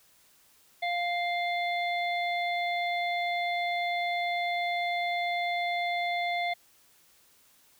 harmonic tone, 699 Hz, F5, 1 cent sharp, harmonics 1 / 3 / 5 / 6, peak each -29 / -32 / -39 / -47 dBFS, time 0.82-6.54 s, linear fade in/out 10 ms, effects white hiss -62 dBFS RMS until 7.79 s

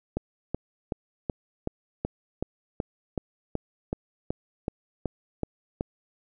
click train, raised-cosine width 2 ms, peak -14 dBFS, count 16, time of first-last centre 0.17-5.809 s, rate 2.66 Hz, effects none

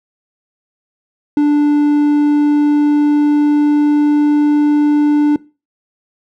triangle tone with pitch glide, 293.7 to 295.4 Hz, D4 to D4, 0 to +10 cents, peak -6 dBFS, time 1.37-5.36 s, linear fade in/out 2 ms, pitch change +10 cents, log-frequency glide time 1.82-4.5 s, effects noise-tail reverb RT60 0.3 s tail -20 dB re dry

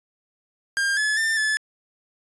45% pulse tone with pitch steps, 1604 / 1714 / 1792 / 1729 Hz, G6 / A6 / A6 / A6, +39 / -46 / +31 / -31 cents, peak -20 dBFS, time 0.77-1.57 s, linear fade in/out 0 ms, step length 200 ms, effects resampled to 24000 Hz

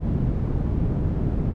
white low-pass noise, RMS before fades -23 dBFS, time 0-1.54 s, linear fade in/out 50 ms, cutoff 150 Hz, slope 12 dB/octave, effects none

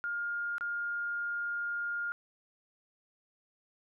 sine tone with dropouts, 1413 Hz, F6, 20 cents sharp, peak -32 dBFS, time 0.04-2.12 s, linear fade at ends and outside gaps 0 ms, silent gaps 0.582-0.609 s, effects none

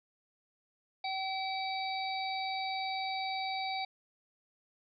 harmonic tone, 766 Hz, G5, 40 cents flat, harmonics 1 / 3 / 5 / 6, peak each -35 / -40 / -42 / -43 dBFS, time 1.04-3.85 s, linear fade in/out 5 ms, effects none

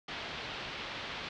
white low-pass noise, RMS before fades -41 dBFS, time 0.08-1.29 s, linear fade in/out 5 ms, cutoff 3900 Hz, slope 24 dB/octave, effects low-pass 6000 Hz 12 dB/octave

